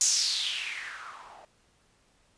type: noise with low-pass filter sweep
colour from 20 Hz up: violet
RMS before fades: -31 dBFS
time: 0.01-1.45 s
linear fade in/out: 0 ms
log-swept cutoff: 7000 to 690 Hz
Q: 4.6
effects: pink hiss -66 dBFS RMS until 2.37 s + resampled to 22050 Hz